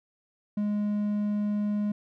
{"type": "tone", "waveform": "triangle", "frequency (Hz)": 207.7, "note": "G#3", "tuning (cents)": 0, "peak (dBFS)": -23, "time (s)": [0.57, 1.92], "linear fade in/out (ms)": 5, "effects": []}